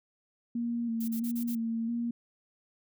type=tone with vibrato; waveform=sine; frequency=231.8 Hz; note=A#3; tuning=10 cents flat; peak=-29 dBFS; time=0.55-2.11 s; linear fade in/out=5 ms; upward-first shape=square; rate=1.5 Hz; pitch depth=29 cents each way
type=noise bursts; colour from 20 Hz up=violet; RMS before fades=-42 dBFS; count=5; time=1-1.554 s; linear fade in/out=10 ms; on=82 ms; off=36 ms
effects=none